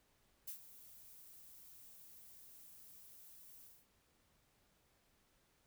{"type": "noise with ADSR envelope", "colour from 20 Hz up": "violet", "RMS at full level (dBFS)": -45, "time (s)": [0.47, 3.87], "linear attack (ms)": 11, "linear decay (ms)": 96, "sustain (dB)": -14, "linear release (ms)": 230, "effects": ["pink hiss -75 dBFS RMS until 5.66 s"]}